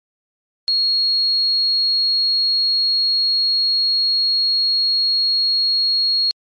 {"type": "tone", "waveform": "sine", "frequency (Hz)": 4300, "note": "C8", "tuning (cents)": 47, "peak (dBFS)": -14, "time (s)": [0.68, 6.31], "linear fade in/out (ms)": 0, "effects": ["MP3 48 kbps"]}